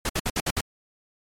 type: noise bursts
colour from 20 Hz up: pink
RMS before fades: -25 dBFS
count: 6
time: 0.05-0.609 s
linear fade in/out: 5 ms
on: 44 ms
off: 59 ms
effects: low-pass 12000 Hz 12 dB/octave + MP3 96 kbps